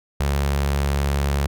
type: tone with notch filter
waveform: sawtooth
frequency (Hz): 70.4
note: C#2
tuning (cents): +27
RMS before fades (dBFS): -21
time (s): 0.2-1.47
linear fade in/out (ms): 5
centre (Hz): 280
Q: 2
effects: none